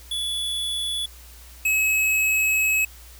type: tone pair in turn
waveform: square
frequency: 3428 / 2568 Hz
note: A7 / E7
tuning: -46 / -46 cents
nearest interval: perfect fourth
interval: 500 cents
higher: first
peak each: -25 / -19 dBFS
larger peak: second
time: 0.11-1.06 / 1.65-2.85 s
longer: second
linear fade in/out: 5 ms
effects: added 60 Hz sine -44 dBFS peak until 3.19 s + white hiss -48 dBFS RMS until 3.19 s